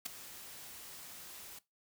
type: noise with ADSR envelope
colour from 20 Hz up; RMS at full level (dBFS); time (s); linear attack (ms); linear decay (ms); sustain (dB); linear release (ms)
white; -35; 0.05-1.59; 12; 6; -15; 6
effects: noise-tail reverb RT60 0.2 s tail -19 dB re dry